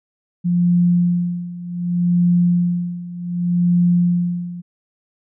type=tone with tremolo; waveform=sine; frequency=175.3 Hz; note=F3; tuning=7 cents sharp; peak=-11 dBFS; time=0.44-4.62 s; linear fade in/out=20 ms; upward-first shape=sine; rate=0.66 Hz; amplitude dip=85%; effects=none